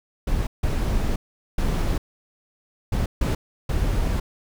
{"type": "noise bursts at uneven times", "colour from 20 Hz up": "brown", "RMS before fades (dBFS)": -22, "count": 6, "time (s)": [[0.27, 0.47], [0.63, 1.16], [1.58, 1.98], [2.92, 3.06], [3.21, 3.35], [3.69, 4.2]], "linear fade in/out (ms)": 5, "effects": []}